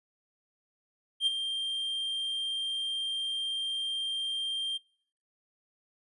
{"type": "tone with ADSR envelope", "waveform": "triangle", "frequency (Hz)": 3179, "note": "G7", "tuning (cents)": 24, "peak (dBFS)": -20, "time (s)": [1.2, 4.78], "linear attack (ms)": 67, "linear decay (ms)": 21, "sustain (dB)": -9, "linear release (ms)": 16, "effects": ["noise-tail reverb RT60 0.6 s tail -24 dB re dry", "resampled to 24000 Hz"]}